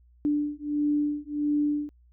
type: beating tone pair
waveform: sine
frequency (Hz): 293.7 / 295.2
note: D4 / D4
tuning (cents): 0 / +9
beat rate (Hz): 1.5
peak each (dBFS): -27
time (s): 0.25-1.89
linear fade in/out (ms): 0
effects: added 60 Hz sine -55 dBFS peak until 2.12 s